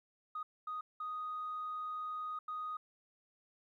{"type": "tone bursts at uneven times", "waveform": "sine", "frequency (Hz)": 1244.5, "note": "D#6", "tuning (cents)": 0, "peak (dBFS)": -37, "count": 4, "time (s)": [[0.35, 0.43], [0.67, 0.81], [1, 2.39], [2.48, 2.77]], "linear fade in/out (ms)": 5, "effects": ["tanh soft clip ceiling -34 dBFS", "13-bit"]}